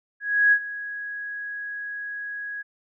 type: tone with ADSR envelope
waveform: sine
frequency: 1661.2 Hz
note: G#6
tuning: in tune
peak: -13 dBFS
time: 0.2-2.63 s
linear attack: 320 ms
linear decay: 68 ms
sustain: -17 dB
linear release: 21 ms
effects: none